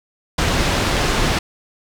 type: low-pass noise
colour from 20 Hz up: pink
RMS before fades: -18 dBFS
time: 0.38-1.39 s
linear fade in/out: 5 ms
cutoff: 5600 Hz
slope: 12 dB/octave
effects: none